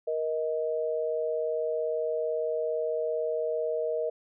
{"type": "tone pair together", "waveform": "sine", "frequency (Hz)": [471.2, 629], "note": ["A#4", "D#5"], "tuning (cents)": [19, 19], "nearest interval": "perfect fourth", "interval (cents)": 500, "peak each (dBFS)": [-29, -30], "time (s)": [0.07, 4.1], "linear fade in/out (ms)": 10, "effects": []}